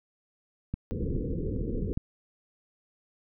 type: click train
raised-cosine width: 5 ms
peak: -18 dBFS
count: 4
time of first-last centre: 0.74-1.975 s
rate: 2.43 Hz
type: low-pass noise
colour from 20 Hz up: pink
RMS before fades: -31 dBFS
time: 0.91-1.93 s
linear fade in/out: 0 ms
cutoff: 500 Hz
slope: 96 dB/octave
effects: none